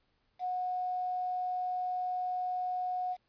sine tone with quantisation, 730 Hz, F#5, 24 cents flat, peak -31 dBFS, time 0.39-3.17 s, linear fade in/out 50 ms, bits 9, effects pink hiss -75 dBFS RMS until 3.28 s + resampled to 11025 Hz

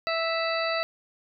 harmonic tone, 658 Hz, E5, 3 cents flat, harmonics 1 / 2 / 3 / 4 / 6 / 7, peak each -28 / -31 / -33 / -34 / -36 / -36 dBFS, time 0.07-0.83 s, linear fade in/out 0 ms, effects none

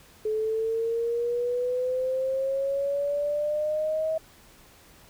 sine exponential sweep, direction up, 429.4 to 641 Hz, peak -24 dBFS, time 0.25-4.18 s, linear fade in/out 5 ms, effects pink hiss -54 dBFS RMS until 5.09 s

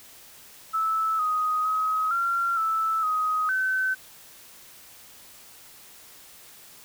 sine tone with pitch steps, 1309 / 1251 / 1270 / 1375 / 1315 / 1257 / 1527 Hz, E6 / D#6 / D#6 / F6 / E6 / D#6 / G6, -13 / +9 / +35 / -27 / -5 / +17 / -46 cents, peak -22 dBFS, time 0.73-3.95 s, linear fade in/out 20 ms, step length 460 ms, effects white hiss -49 dBFS RMS until 6.84 s

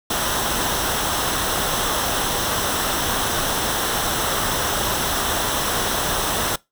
pink noise with comb filter, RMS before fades -22 dBFS, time 0.1-6.56 s, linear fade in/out 5 ms, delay 0.43 ms, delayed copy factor -0.55, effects noise-tail reverb RT60 0.2 s tail -22 dB re dry

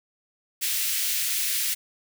white high-pass noise, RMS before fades -26 dBFS, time 0.61-1.75 s, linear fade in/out 20 ms, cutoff 1900 Hz, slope 24 dB/octave, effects none

